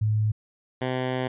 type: tone pair in turn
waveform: sine / 10% pulse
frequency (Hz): 107.4 / 128.22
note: A2 / C3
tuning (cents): -41 / -35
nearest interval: minor third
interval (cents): 306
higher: second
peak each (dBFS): -20 / -17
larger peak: second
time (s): 0.01-0.32 / 0.81-1.28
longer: second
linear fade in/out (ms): 10
effects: resampled to 8000 Hz